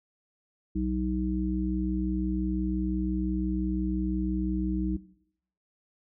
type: harmonic tone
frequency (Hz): 62.9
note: B1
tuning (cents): +32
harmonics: 1 / 3 / 5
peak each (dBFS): -31 / -30 / -30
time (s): 0.75-4.97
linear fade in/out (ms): 10
effects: noise-tail reverb RT60 0.7 s tail -18 dB re dry